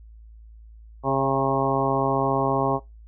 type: harmonic tone with a mistuned harmonic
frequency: 135.1 Hz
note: C#3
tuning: 44 cents flat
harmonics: 1 / 2 / 3 / 4 / 5 / 6 / 7 / 8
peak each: -28 / -28 / -28 / -28 / -28 / -28 / -28 / -28 dBFS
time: 1.03-2.8 s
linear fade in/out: 50 ms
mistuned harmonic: 4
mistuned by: +22 cents
effects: noise-tail reverb RT60 0.2 s tail -20 dB re dry + added 55 Hz sine -43 dBFS peak until 3.07 s